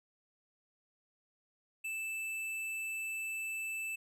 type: tone with hard clipping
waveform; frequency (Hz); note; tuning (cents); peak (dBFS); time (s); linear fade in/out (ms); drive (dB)
triangle; 2640; E7; +2; -38; 1.84-3.96; 10; 14
effects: none